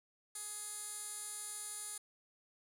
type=tone with band-pass filter; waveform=15% pulse; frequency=418.3 Hz; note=G#4; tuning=12 cents sharp; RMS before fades=-45 dBFS; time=0.35-1.98 s; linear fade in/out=5 ms; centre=9300 Hz; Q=3.9; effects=none